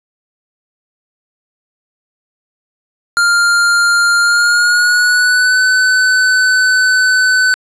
square tone with pitch glide, 1400 to 1509.2 Hz, F6 to F#6, +4 to +34 cents, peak -9 dBFS, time 3.17-7.54 s, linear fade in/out 0 ms, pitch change +130 cents, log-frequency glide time 4.21-5.61 s, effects resampled to 22050 Hz + 8-bit

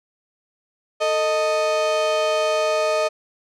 35% pulse tone pair together, 444.6 / 622.3 Hz, A4 / D#5, +18 / 0 cents, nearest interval tritone, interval 582 cents, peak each -24 / -17 dBFS, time 1-3.09 s, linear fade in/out 20 ms, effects low-pass 6000 Hz 12 dB/octave

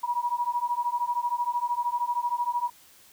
sine beating tone pair, 957 / 970 Hz, A#5 / B5, +45 / -31 cents, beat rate 13 Hz, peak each -28 dBFS, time 0.03-2.7 s, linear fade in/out 10 ms, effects white hiss -55 dBFS RMS until 3.12 s

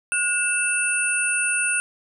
sine tone cluster, 1455 / 2648 / 9340 Hz, F#6 / E7 / D9, -29 / +7 / -11 cents, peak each -24 dBFS, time 0.12-1.8 s, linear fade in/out 0 ms, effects none

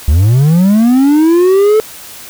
triangle linear sweep, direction up, 67.2 to 440 Hz, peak -3 dBFS, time 0.08-1.8 s, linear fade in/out 0 ms, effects white hiss -31 dBFS RMS until 2.29 s

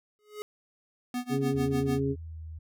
square tone with exponential growth, 420.5 Hz, G#4, 22 cents sharp, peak -33 dBFS, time 0.19-0.42 s, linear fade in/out 0 ms, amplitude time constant 50 ms
square tone with tremolo, 246.9 Hz, B3, in tune, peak -29 dBFS, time 1.14-2 s, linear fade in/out 2 ms, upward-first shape sine, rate 6.7 Hz, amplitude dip 95%
harmonic tone, 137.5 Hz, C#3, 14 cents flat, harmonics 1 / 2 / 3, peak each -30 / -30 / -30 dBFS, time 1.29-2.16 s, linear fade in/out 50 ms
sine tone with pitch glide, 82.41 to 79.79 Hz, E2 to D#2, 0 to +44 cents, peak -38 dBFS, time 1.54-2.59 s, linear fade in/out 10 ms, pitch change -56 cents, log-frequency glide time 2.14-2.38 s
effects none

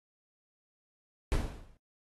brown noise with exponential decay, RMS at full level -24 dBFS, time 1.32-1.77 s, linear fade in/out 0 ms, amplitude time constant 97 ms, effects AAC 32 kbps

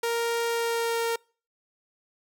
sawtooth tone with pitch glide, 466.1 to 461.8 Hz, A#4 to A#4, 0 to -16 cents, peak -21 dBFS, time 0.03-1.16 s, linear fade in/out 5 ms, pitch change -16 cents, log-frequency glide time 0.46-1 s, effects noise-tail reverb RT60 0.4 s tail -26 dB re dry

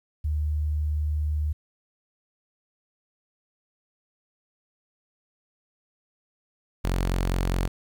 sine / sawtooth tone pair in turn, 75.5 / 44.89 Hz, D2 / F1, +48 / +48 cents, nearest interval major sixth, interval 900 cents, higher first, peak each -23 / -19 dBFS, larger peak second, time 0.24-1.53 / 6.84-7.68 s, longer first, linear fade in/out 10 ms, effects 10-bit

